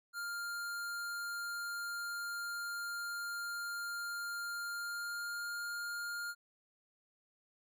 square tone with pitch glide, 1401 to 1409.9 Hz, F6 to F6, +5 to +16 cents, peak -39 dBFS, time 0.13-6.35 s, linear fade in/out 50 ms, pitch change +11 cents, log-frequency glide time 4.69-5.51 s, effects none

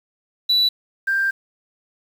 sine tone pair in turn, 3951 / 1582.5 Hz, B7 / G6, 0 / +16 cents, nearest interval octave + major third, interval 1584 cents, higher first, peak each -12 / -16 dBFS, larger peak first, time 0.49-0.69 / 1.07-1.31 s, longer second, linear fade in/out 10 ms, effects tanh soft clip ceiling -12 dBFS + 7-bit

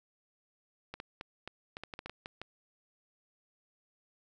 clicks, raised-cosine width 0.3 ms, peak -25 dBFS, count 12, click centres 0.94 / 1.001 / 1.211 / 1.476 / 1.769 / 1.836 / 1.938 / 1.991 / 2.06 / 2.096 / 2.259 / 2.416 s, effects none

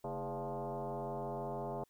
sine tone with frequency modulation, 140 Hz, C#3, 18 cents sharp, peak -37 dBFS, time 0.04-1.84 s, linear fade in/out 5 ms, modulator 183 Hz, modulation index 4.3, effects white hiss -75 dBFS RMS until 1.89 s

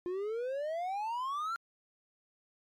triangle exponential sweep, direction up, 348.5 to 1396.9 Hz, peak -31 dBFS, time 0.06-1.56 s, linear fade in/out 0 ms, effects MP3 64 kbps

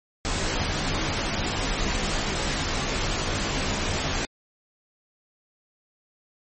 pink noise with comb filter, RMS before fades -26 dBFS, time 0.25-4.25 s, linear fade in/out 0 ms, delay 17 ms, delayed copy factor -0.95, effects MP3 32 kbps

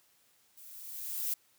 violet noise with level ramp, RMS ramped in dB -53 to -32 dBFS, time 0.57-1.34 s, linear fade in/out 5 ms, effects white hiss -68 dBFS RMS until 1.58 s + high-pass 60 Hz 12 dB/octave

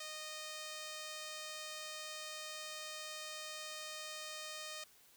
5% pulse tone, 618 Hz, D#5, 12 cents flat, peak -33 dBFS, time 0-4.84 s, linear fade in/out 5 ms, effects white hiss -65 dBFS RMS until 5.16 s

